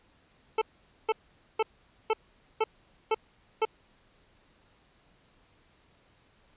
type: tone bursts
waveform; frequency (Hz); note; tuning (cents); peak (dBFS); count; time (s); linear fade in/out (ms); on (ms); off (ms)
25% pulse; 440; A4; 0; -19; 7; 0.58-3.652; 5; 36; 470
effects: pink hiss -64 dBFS RMS until 6.56 s + resampled to 8000 Hz